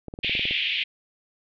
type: clicks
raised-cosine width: 2 ms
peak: -22 dBFS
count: 9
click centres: 0.083 / 0.139 / 0.189 / 0.246 / 0.295 / 0.352 / 0.394 / 0.454 / 0.51 s
type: band-pass noise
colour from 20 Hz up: white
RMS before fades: -26 dBFS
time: 0.23-0.84 s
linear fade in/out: 10 ms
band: 2200 to 3400 Hz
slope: 48 dB/octave
effects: none

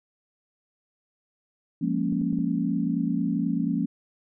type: chord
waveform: sine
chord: Bb minor seventh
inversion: second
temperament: equal with one note detuned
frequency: 174.61 / 204.7 / 233.1 / 277.2 Hz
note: F3 / Ab3 / Bb3 / Db4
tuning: 0 / -25 / 0 / 0 cents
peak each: -28 / -30 / -28 / -28 dBFS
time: 1.81-3.86 s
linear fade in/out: 10 ms
type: clicks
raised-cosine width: 3 ms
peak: -27 dBFS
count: 4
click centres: 2.125 / 2.215 / 2.328 / 2.388 s
effects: none

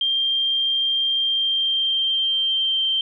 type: tone with pitch glide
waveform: sine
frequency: 3183 to 3136 Hz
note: G7 to G7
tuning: +26 to 0 cents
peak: -18 dBFS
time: 0.01-3.01 s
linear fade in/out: 2 ms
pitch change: -26 cents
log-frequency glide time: 1.16-2.9 s
effects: none

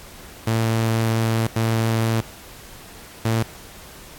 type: tone bursts at uneven times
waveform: sawtooth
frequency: 113.1 Hz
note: A2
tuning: 48 cents sharp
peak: -14 dBFS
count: 3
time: 0.47-1.47 / 1.56-2.21 / 3.25-3.43 s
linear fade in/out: 5 ms
effects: pink hiss -42 dBFS RMS until 4.18 s + AAC 64 kbps

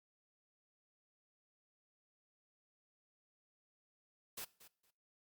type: noise with echo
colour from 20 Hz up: white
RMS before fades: -45 dBFS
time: 4.37-4.45 s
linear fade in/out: 10 ms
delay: 230 ms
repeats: 2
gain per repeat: -15 dB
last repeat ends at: 4.91 s
effects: noise-tail reverb RT60 0.5 s tail -21 dB re dry + Opus 48 kbps

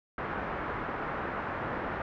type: low-pass noise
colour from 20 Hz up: white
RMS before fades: -35 dBFS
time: 0.18-2.02 s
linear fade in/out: 2 ms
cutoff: 1600 Hz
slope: 24 dB/octave
effects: none

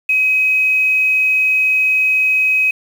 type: tone with quantisation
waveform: sine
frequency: 2534 Hz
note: D#7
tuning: 31 cents sharp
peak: -11 dBFS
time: 0.09-2.71 s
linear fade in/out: 5 ms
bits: 6
effects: none

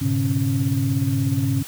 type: tone cluster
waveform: sine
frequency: 104 / 123.7 / 140.4 / 274.2 Hz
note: G#2 / B2 / C#3 / C#4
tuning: +3 / +3 / +22 / -19 cents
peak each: -23 dBFS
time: 0.01-1.63 s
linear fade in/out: 10 ms
effects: tanh soft clip ceiling -10 dBFS + white hiss -38 dBFS RMS until 1.67 s

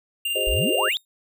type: tone with tremolo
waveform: square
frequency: 2794 Hz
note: F7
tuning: in tune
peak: -23 dBFS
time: 0.25-0.92 s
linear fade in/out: 5 ms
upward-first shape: square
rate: 19 Hz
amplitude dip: 25%
type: chord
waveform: sine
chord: Ab dominant seventh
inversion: third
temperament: equal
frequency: 370 / 415.3 / 523.3 / 622.3 Hz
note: Gb4 / Ab4 / C5 / Eb5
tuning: 0 / 0 / 0 / 0 cents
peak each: -32 / -30 / -28 / -29 dBFS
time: 0.35-0.89 s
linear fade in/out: 10 ms
type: exponential sweep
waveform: sine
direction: up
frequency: 38.89 to 3890 Hz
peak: -22 dBFS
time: 0.47-0.97 s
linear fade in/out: 0 ms
type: tone with exponential decay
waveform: 10% pulse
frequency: 3693 Hz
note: A#7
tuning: 17 cents flat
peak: -23 dBFS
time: 0.92-1.05 s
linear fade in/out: 1 ms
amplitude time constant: 27 ms
effects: none

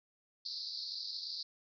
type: band-pass noise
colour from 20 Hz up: pink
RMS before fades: -42 dBFS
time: 0.45-1.43 s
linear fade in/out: 5 ms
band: 4100 to 5000 Hz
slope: 96 dB/octave
effects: none

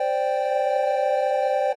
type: chord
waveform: triangle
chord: C suspended second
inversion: none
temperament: equal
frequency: 523.3 / 587.3 / 784 Hz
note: C5 / D5 / G5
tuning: 0 / 0 / 0 cents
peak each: -23 dBFS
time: 0-1.73 s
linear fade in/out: 5 ms
effects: AAC 32 kbps

